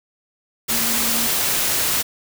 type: tone in noise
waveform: sine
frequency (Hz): 230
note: A#3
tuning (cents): -23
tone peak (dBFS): -29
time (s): 0.7-1.28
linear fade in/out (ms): 20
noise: white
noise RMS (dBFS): -20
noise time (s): 0.68-2.03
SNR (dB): -12
effects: none